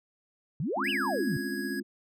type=exponential two-way sweep; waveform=sine; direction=up then down; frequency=125.2 to 3081 to 125.2 Hz; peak=-28 dBFS; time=0.6-1.37 s; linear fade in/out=2 ms; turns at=0.9 s
type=chord; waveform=sine; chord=Db major seventh; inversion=second; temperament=equal; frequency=207.7 / 261.6 / 277.2 / 349.2 Hz; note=Ab3 / C4 / Db4 / F4; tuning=0 / 0 / 0 / 0 cents; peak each=-37 dBFS; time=0.76-1.83 s; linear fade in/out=20 ms
type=tone; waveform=square; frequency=1661.2 Hz; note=G#6; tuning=in tune; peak=-37 dBFS; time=0.84-1.8 s; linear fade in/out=5 ms
effects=none